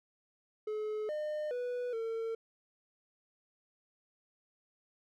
triangle tone with pitch steps, 427.8 / 606 / 491.9 / 452.5 Hz, A4 / D#5 / B4 / A4, -49 / -46 / -7 / +48 cents, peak -32 dBFS, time 0.67-2.35 s, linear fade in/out 5 ms, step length 420 ms, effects none

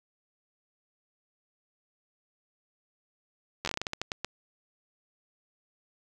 slowing click train, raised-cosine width 0.2 ms, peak -14 dBFS, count 13, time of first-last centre 3.65-4.246 s, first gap 11 ms, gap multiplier 1.25, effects none

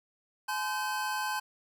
square tone cluster, 850 / 1027 / 1544 Hz, G#5 / C6 / G6, +40 / -33 / -27 cents, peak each -35 / -37 / -36 dBFS, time 0.48-1.4 s, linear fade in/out 10 ms, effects none

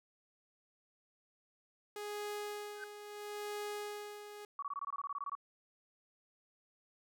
sawtooth tone with tremolo, 415.3 Hz, G#4, in tune, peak -35 dBFS, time 1.96-4.45 s, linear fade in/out 2 ms, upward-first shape sine, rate 0.75 Hz, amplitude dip 65%
triangle tone with exponential growth, 1547 Hz, G6, 23 cents flat, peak -37 dBFS, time 2.73-2.84 s, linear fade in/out 2 ms, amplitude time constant 23 ms
sine tone bursts, 1131 Hz, C#6, 34 cents sharp, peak -37 dBFS, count 14, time 4.59-5.352 s, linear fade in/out 2 ms, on 34 ms, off 22 ms
effects none

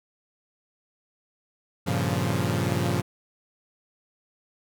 sawtooth chord, G half-diminished seventh, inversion none, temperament equal, 98 / 116.54 / 138.59 / 174.61 Hz, G2 / Bb2 / Db3 / F3, 0 / 0 / 0 / 0 cents, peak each -25 dBFS, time 1.86-3.02 s, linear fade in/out 20 ms, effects none

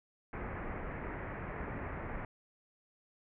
pink low-pass noise, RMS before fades -41 dBFS, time 0.33-2.25 s, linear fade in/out 2 ms, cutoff 2200 Hz, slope 48 dB/octave, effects none

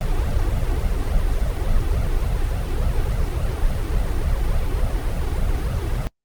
brown noise with flanger, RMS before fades -20 dBFS, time 0.01-6.07 s, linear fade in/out 0 ms, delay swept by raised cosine 1.4 to 2.7 ms, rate 3.5 Hz, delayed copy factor +0.75, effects noise-tail reverb RT60 0.1 s tail -25 dB re dry + Opus 32 kbps

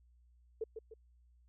sine tone with echo, 443.2 Hz, A4, 13 cents sharp, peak -34 dBFS, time 0.61-0.64 s, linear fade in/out 5 ms, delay 150 ms, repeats 2, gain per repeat -7 dB, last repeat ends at 0.94 s, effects added 60 Hz sine -63 dBFS peak until 1.48 s

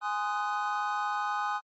triangle chord, Ab dominant seventh, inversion none, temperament just, 830.6 / 1038.3 / 1245.9 / 1495.1 Hz, Ab5 / C6 / Eb6 / Gb6, 0 / -14 / +2 / +18 cents, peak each -30 / -35 / -31 / -35 dBFS, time 0.01-1.61 s, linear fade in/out 50 ms, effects MP3 32 kbps

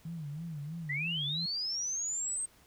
sine tone with vibrato, 155.56 Hz, D#3, in tune, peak -37 dBFS, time 0.05-1.46 s, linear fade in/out 5 ms, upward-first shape sine, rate 3.1 Hz, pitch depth 150 cents each way
sine linear sweep, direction up, 1901 to 8460 Hz, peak -32 dBFS, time 0.89-2.46 s, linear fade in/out 10 ms
effects pink hiss -62 dBFS RMS until 2.66 s

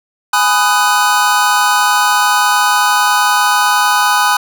square chord, G# minor seventh, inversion none, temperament just, 830.6 / 996.7 / 1245.9 / 1495.1 Hz, G#5 / B5 / D#6 / F#6, 0 / +16 / +2 / +18 cents, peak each -16 dBFS, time 0.33-4.37 s, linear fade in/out 5 ms, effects none

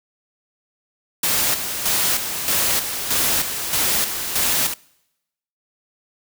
white noise with tremolo, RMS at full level -19 dBFS, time 1.23-4.74 s, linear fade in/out 5 ms, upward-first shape square, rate 1.6 Hz, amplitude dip 55%, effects noise-tail reverb RT60 0.9 s tail -25 dB re dry

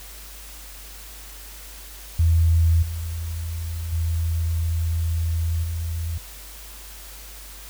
sine tone with level steps, 82.6 Hz, E2, 4 cents sharp, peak -14 / -26 / -20 / -24 dBFS, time 2.19-6.18 s, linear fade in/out 5 ms, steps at 2.82 / 3.92 / 5.63 s, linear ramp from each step 10 ms, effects added 50 Hz sine -41 dBFS peak until 7.69 s + white hiss -42 dBFS RMS until 7.69 s

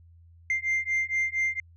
sine beating tone pair, 2093 / 2097.3 Hz, C7 / C7, 0 / +4 cents, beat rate 4.3 Hz, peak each -26 dBFS, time 0.5-1.6 s, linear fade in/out 2 ms, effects tanh soft clip ceiling -21 dBFS + added 84 Hz sine -51 dBFS peak until 1.76 s

